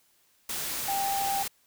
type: tone in noise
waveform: sine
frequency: 791 Hz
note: G5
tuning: 15 cents sharp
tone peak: -27 dBFS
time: 0.88-1.43 s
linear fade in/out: 5 ms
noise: white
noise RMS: -33 dBFS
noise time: 0.49-1.48 s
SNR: +3 dB
effects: white hiss -66 dBFS RMS until 1.66 s